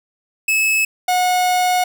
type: tone pair in turn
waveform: 45% pulse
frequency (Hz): 2593 / 727.6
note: E7 / F#5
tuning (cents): -29 / -29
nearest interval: octave + minor seventh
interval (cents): 2200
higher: first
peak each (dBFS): -14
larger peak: neither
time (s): 0.48-0.85 / 1.08-1.84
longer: second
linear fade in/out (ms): 5
effects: none